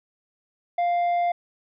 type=tone with tanh clipping; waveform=sine; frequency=698.5 Hz; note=F5; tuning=in tune; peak=-21 dBFS; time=0.78-1.32 s; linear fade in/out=5 ms; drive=5 dB; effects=none